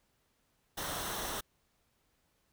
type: noise with comb filter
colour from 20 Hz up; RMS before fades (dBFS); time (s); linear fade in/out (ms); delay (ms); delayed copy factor
pink; -38; 0.77-1.41; 10; 0.42; -0.55
effects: pink hiss -75 dBFS RMS until 2.52 s